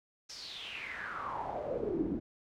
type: noise with band-pass filter sweep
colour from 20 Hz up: brown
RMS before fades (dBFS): -38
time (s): 0.29-2.2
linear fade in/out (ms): 10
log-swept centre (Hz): 5600 to 240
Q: 6.5
effects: none